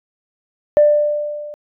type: tone with level ramp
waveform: sine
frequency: 593 Hz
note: D5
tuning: 17 cents sharp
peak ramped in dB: -5 to -29 dBFS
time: 0.77-1.54 s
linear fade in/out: 0 ms
effects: tanh soft clip ceiling -2 dBFS